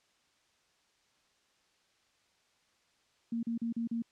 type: tone bursts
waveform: sine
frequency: 231.6 Hz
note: A#3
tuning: 11 cents flat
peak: -31 dBFS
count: 5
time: 3.32-4.022 s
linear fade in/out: 5 ms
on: 110 ms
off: 38 ms
effects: white hiss -71 dBFS RMS until 4.11 s + low-pass 6000 Hz 12 dB/octave